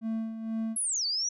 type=tone with tremolo; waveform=triangle; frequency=223.4 Hz; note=A3; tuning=27 cents sharp; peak=-26 dBFS; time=0.01-0.77 s; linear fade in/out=50 ms; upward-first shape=sine; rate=2.1 Hz; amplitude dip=60%
type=linear two-way sweep; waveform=sine; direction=down then up; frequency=11175 to 4435 to 5910 Hz; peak=-27 dBFS; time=0.76-1.29 s; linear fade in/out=5 ms; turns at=1.06 s
effects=none